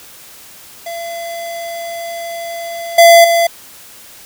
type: tone with level steps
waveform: square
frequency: 678 Hz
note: E5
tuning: 49 cents sharp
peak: -23 / -3 / -10 dBFS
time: 0.86-3.47 s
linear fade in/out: 5 ms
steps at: 2.98 / 3.24 s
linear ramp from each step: 5 ms
effects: white hiss -38 dBFS RMS until 4.25 s